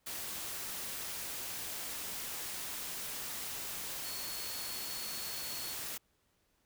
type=tone in noise; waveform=sine; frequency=4370 Hz; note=C#8; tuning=26 cents flat; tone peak=-45 dBFS; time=4.04-5.74 s; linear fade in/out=10 ms; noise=white; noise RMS=-41 dBFS; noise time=0.06-5.98 s; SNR=-7 dB; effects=pink hiss -75 dBFS RMS until 6.65 s